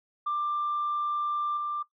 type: tone with level steps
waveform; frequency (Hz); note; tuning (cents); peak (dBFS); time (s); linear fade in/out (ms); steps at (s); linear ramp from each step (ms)
sine; 1185; D6; +15; -25 / -28; 0.26-1.83; 10; 1.57; 2
effects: noise-tail reverb RT60 0.1 s tail -18 dB re dry + tanh soft clip ceiling -23 dBFS